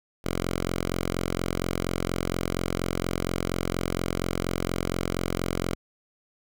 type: tone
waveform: 5% pulse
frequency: 44.24 Hz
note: F1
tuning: 23 cents sharp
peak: -15 dBFS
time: 0.24-5.75 s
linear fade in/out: 10 ms
effects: none